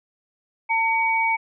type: tone pair together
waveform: sine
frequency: 900.9 / 2257 Hz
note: A5 / C#7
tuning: +41 / +31 cents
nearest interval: octave + major third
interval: 1590 cents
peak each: -21 dBFS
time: 0.69-1.37 s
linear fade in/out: 20 ms
effects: none